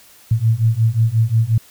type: beating tone pair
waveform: sine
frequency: 110 / 115.6 Hz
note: A2 / A#2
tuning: 0 / -14 cents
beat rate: 5.6 Hz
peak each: -16 / -15 dBFS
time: 0.31-1.58 s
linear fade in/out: 5 ms
effects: white hiss -47 dBFS RMS until 1.7 s